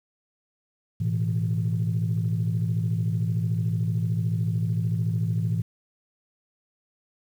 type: chord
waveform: sine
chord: A suspended second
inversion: none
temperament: equal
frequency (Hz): 110 / 123.47 / 164.81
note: A2 / B2 / E3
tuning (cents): 0 / 0 / 0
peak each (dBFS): -24 / -29 / -26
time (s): 1-5.62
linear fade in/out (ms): 10
effects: tanh soft clip ceiling -16 dBFS + 9-bit